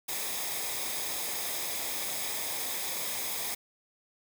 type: noise with comb filter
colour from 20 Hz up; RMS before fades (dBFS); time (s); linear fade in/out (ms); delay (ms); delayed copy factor
white; -34; 0.08-3.55; 10; 0.69; -0.55
effects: none